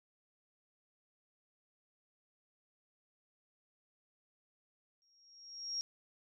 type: tone with exponential growth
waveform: sine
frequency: 5588 Hz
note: F8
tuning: in tune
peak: -33 dBFS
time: 5.02-5.81 s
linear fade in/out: 0 ms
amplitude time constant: 170 ms
effects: none